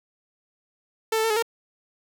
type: tone with pitch steps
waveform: sawtooth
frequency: 444.3 / 440.7 / 450.7 / 425.7 / 460.3 Hz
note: A4 / A4 / A4 / G#4 / A#4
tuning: +17 / +3 / +42 / +43 / -22 cents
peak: -17 dBFS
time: 1.12-1.425 s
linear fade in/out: 5 ms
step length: 61 ms
effects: none